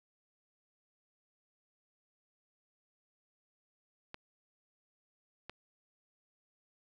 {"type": "clicks", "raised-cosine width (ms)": 0.3, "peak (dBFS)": -27, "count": 2, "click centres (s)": [4.144, 5.496], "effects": []}